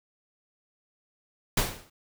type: noise with exponential decay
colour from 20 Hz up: pink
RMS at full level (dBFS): -21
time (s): 1.57-1.9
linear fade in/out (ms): 5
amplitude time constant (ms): 70
effects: none